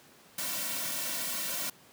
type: noise with comb filter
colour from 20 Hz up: white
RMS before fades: -34 dBFS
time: 0.38-1.7 s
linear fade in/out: 5 ms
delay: 2.4 ms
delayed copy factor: -1
effects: pink hiss -57 dBFS RMS until 1.92 s + high-pass 150 Hz 12 dB/octave